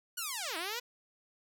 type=linear two-way sweep; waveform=5% pulse; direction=down then up; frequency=1492 to 311.1 to 502 Hz; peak=-24 dBFS; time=0.17-0.8 s; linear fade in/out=10 ms; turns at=0.57 s; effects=none